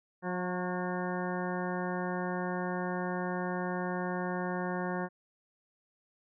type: harmonic tone with a mistuned harmonic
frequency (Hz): 180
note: F#3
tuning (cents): -47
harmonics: 1 / 2 / 3 / 4 / 5 / 6 / 8 / 9 / 10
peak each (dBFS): -35 / -38 / -40 / -41 / -42 / -43 / -44 / -45 / -45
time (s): 0.22-5.09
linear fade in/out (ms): 50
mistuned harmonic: 6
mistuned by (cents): +32
effects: none